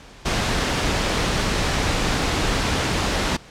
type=noise; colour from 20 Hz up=pink; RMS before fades=-21 dBFS; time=0.25-3.37 s; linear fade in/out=10 ms; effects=pink hiss -44 dBFS RMS until 3.5 s + low-pass 6000 Hz 12 dB/octave